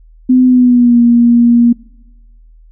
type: tone with pitch glide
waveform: sine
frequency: 254.2 to 237.2 Hz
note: C4 to A#3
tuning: -50 to +30 cents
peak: -4 dBFS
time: 0.29-1.73 s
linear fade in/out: 10 ms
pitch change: -120 cents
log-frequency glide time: 0.45-0.99 s
effects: noise-tail reverb RT60 1.0 s tail -23 dB re dry + added 40 Hz sine -38 dBFS peak until 2.71 s